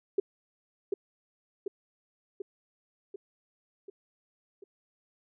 sine tone with echo, 394.6 Hz, G4, 11 cents sharp, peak -21 dBFS, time 0.18-0.2 s, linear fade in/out 5 ms, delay 740 ms, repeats 6, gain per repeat -4 dB, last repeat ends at 4.64 s, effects none

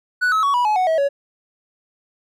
triangle tone with pitch steps, 1480 / 1288.4 / 1121.6 / 976.4 / 850 / 740 / 644.2 / 560.8 Hz, F#6 / E6 / C#6 / B5 / G#5 / F#5 / E5 / C#5, 0 / -40 / +20 / -20 / +40 / 0 / -40 / +20 cents, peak -13 dBFS, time 0.21-1.09 s, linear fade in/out 20 ms, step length 110 ms, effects none

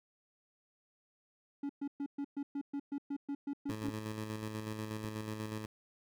triangle tone bursts, 282.4 Hz, C#4, 32 cents sharp, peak -33 dBFS, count 13, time 1.63-3.902 s, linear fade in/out 5 ms, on 64 ms, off 120 ms
15% pulse tone with tremolo, 108.2 Hz, A2, 29 cents flat, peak -31 dBFS, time 3.69-5.66 s, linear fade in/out 5 ms, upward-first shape square, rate 8.2 Hz, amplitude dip 40%
clicks, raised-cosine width 3 ms, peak -34 dBFS, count 3, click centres 3.694 / 3.885 / 5.048 s
effects none

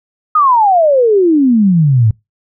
sine exponential sweep, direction down, 1273 to 103.9 Hz, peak -6 dBFS, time 0.35-2.11 s, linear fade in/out 5 ms, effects noise-tail reverb RT60 0.2 s tail -24 dB re dry

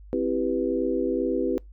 sine chord, C major seventh, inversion none, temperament equal, 261.6 / 329.6 / 392 / 493.9 Hz, C4 / E4 / G4 / B4, 0 / 0 / 0 / 0 cents, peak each -28 dBFS, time 0.13-1.58 s, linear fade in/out 0 ms, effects noise-tail reverb RT60 0.2 s tail -26 dB re dry + added 50 Hz sine -43 dBFS peak until 1.72 s

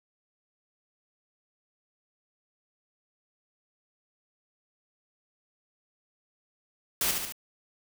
white noise with echo, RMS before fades -27 dBFS, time 7.01-7.11 s, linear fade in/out 2 ms, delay 71 ms, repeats 3, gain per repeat -4 dB, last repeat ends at 7.323 s, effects none

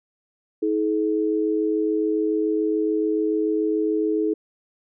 sine tone pair together, 319.7 / 426.7 Hz, D#4 / G#4, +47 / +47 cents, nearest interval perfect fourth, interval 500 cents, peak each -22 / -22 dBFS, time 0.62-4.34 s, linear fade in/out 10 ms, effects none

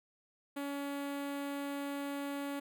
sawtooth tone with notch filter, 282.3 Hz, C#4, 32 cents sharp, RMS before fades -39 dBFS, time 0.56-2.6 s, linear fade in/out 10 ms, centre 5500 Hz, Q 1.2, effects none

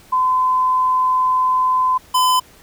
sine / square tone pair in turn, 1021 / 1014.5 Hz, C6 / B5, -43 / +46 cents, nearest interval unison, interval 11 cents, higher first, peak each -13 dBFS, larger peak neither, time 0.12-1.98 / 2.14-2.4 s, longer first, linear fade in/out 10 ms, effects pink hiss -47 dBFS RMS until 2.62 s

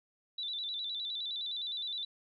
sine tone with vibrato, 3729 Hz, A#7, in tune, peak -35 dBFS, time 0.38-2.05 s, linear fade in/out 5 ms, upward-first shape square, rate 9.7 Hz, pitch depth 85 cents each way, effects none

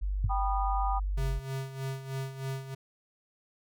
sine tone, 48.74 Hz, G1, 9 cents flat, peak -28 dBFS, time 0.01-1.4 s, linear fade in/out 20 ms
sine tone with exponential decay, 98 Hz, G2, in tune, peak -22 dBFS, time 0.24-0.34 s, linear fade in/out 5 ms, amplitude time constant 20 ms
sine chord, G augmented, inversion none, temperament just, 784 / 980 / 1225 Hz, G5 / B5 / D#6, 0 / -14 / -27 cents, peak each -31 / -35 / -35 dBFS, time 0.29-1 s, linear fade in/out 20 ms
square tone with tremolo, 134.1 Hz, C3, 43 cents sharp, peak -32 dBFS, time 1.17-2.75 s, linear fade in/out 10 ms, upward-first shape sine, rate 3.2 Hz, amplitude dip 70%
effects none

